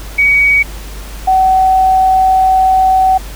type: tone pair in turn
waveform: sine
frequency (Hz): 2258 / 756.1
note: C#7 / F#5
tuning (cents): +31 / +37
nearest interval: octave + perfect fifth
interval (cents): 1894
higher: first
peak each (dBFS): -6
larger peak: neither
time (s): 0.18-0.63 / 1.27-3.18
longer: second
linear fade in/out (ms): 10
effects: added 50 Hz sine -25 dBFS peak until 3.35 s + pink hiss -32 dBFS RMS until 3.35 s